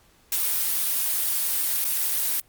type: noise with dropouts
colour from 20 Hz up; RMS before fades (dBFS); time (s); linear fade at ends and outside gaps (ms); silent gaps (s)
blue; -24; 0.32-2.4; 2; 1.844-1.849
effects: pink hiss -59 dBFS RMS until 2.48 s + Opus 48 kbps